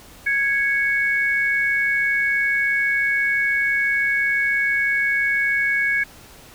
sine tone pair together, 1657.2 / 2217 Hz, G#6 / C#7, -4 / 0 cents, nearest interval perfect fourth, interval 504 cents, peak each -20 dBFS, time 0.26-6.04 s, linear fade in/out 10 ms, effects pink hiss -45 dBFS RMS until 6.54 s

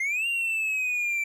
triangle exponential two-way sweep, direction up then down, 2074 to 2794 to 2330 Hz, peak -23 dBFS, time 0-1.24 s, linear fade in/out 5 ms, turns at 0.27 s, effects none

